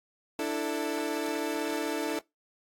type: chord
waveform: 30% pulse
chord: D suspended second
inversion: none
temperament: equal with one note detuned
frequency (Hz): 293.7 / 329.6 / 443.8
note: D4 / E4 / A4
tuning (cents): 0 / 0 / +15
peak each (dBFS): -31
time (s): 0.39-2.19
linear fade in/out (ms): 2
effects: noise-tail reverb RT60 0.2 s tail -23 dB re dry + AAC 64 kbps